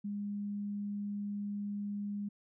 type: tone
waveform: sine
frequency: 204.1 Hz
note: G#3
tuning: 30 cents flat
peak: -35 dBFS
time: 0.04-2.29 s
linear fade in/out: 10 ms
effects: none